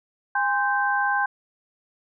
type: tone cluster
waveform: sine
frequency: 815 / 1042 / 1559 Hz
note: G#5 / C6 / G6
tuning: -33 / -7 / -10 cents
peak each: -24 / -27 / -23 dBFS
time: 0.35-1.26 s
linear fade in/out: 5 ms
effects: none